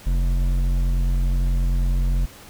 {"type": "tone with hard clipping", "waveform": "sine", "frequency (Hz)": 44.65, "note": "F1", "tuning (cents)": 39, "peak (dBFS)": -19, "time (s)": [0.06, 2.26], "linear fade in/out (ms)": 10, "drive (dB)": 9, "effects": ["pink hiss -44 dBFS RMS until 2.49 s"]}